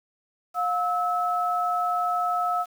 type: tone pair together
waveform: sine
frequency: 712.1 / 1300 Hz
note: F5 / E6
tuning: +33 / -24 cents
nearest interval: minor seventh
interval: 1043 cents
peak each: -25 dBFS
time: 0.54-2.66 s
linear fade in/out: 50 ms
effects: 8-bit